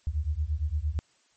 sine beating tone pair, 71.5 / 80.2 Hz, D2 / E2, -46 / -47 cents, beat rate 8.7 Hz, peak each -29 dBFS, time 0.07-0.99 s, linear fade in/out 0 ms, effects white hiss -66 dBFS RMS until 1.36 s + MP3 32 kbps

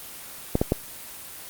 clicks, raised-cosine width 2 ms, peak -6 dBFS, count 3, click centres 0.554 / 0.615 / 0.721 s, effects white hiss -40 dBFS RMS until 1.49 s + Opus 24 kbps

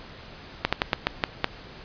slowing click train, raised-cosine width 0.3 ms, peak -4 dBFS, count 7, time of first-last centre 0.65-1.444 s, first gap 76 ms, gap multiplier 1.22, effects pink hiss -44 dBFS RMS until 1.84 s + resampled to 11025 Hz

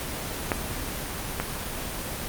clicks, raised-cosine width 0.5 ms, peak -6 / -10 dBFS, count 2, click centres 0.518 / 1.4 s, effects pink hiss -32 dBFS RMS until 2.28 s + Opus 24 kbps

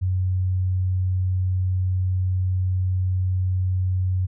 sine tone, 92.5 Hz, F#2, in tune, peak -19 dBFS, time 0.01-4.27 s, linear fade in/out 20 ms, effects none

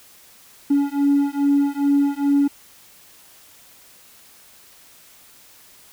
triangle beating tone pair, 281.8 / 284.2 Hz, C#4 / C#4, +29 / +43 cents, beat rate 2.4 Hz, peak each -16 dBFS, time 0.7-2.48 s, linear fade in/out 10 ms, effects tanh soft clip ceiling -9 dBFS + white hiss -49 dBFS RMS until 5.92 s

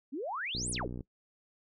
sine exponential two-way sweep, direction up then down, 245.3 to 10470 to 245.3 Hz, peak -34 dBFS, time 0.12-0.88 s, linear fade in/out 20 ms, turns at 0.71 s
click train, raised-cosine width 3 ms, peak -28 dBFS, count 29, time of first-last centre 0.55-1.008 s, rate 61.2 Hz
effects noise-tail reverb RT60 0.1 s tail -21 dB re dry

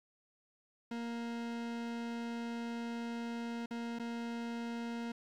40% pulse tone with dropouts, 233.9 Hz, A#3, 6 cents sharp, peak -37 dBFS, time 0.91-5.12 s, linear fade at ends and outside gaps 5 ms, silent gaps 3.66-3.708 / 3.988-3.996 s, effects low-pass 5000 Hz 12 dB/octave + 11-bit

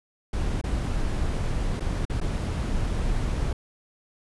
brown noise with dropouts, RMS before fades -26 dBFS, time 0.33-3.53 s, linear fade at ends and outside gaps 5 ms, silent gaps 0.614-0.638 / 1.798-1.804 / 2.053-2.097 / 2.203-2.212 s, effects resampled to 24000 Hz

